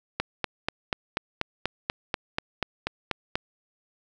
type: click train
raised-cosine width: 0.3 ms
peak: -9 dBFS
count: 14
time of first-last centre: 0.2-3.355 s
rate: 4.12 Hz
effects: none